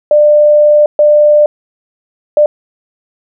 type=tone bursts at uneven times; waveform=sine; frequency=596 Hz; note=D5; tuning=25 cents sharp; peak=-3 dBFS; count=3; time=0.11-0.86 / 0.99-1.46 / 2.37-2.46 s; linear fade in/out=2 ms; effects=none